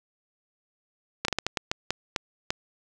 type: slowing click train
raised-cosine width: 0.2 ms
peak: -8 dBFS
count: 10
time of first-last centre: 1.25-2.505 s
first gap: 33 ms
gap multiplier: 1.34
effects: none